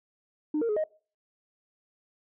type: tone with pitch steps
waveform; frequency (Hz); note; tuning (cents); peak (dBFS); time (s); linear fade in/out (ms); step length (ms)
sine; 303.2 / 462.7 / 421.4 / 623; D#4 / A#4 / G#4 / D#5; -45 / -13 / +25 / +2; -23; 0.54-0.84; 5; 75
effects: noise-tail reverb RT60 0.4 s tail -24 dB re dry + tanh soft clip ceiling -22 dBFS